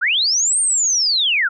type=linear two-way sweep; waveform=sine; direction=up then down; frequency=1318.5 to 8870 to 1318.5 Hz; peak=-14 dBFS; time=0.01-1.49 s; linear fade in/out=20 ms; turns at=0.6 s; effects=none